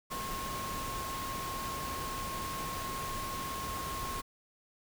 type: tone in noise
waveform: sine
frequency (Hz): 1078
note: C#6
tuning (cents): -49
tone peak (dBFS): -38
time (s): 0.1-4.22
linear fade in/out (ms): 20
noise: pink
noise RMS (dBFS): -40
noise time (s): 0.1-4.22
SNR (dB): -1
effects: none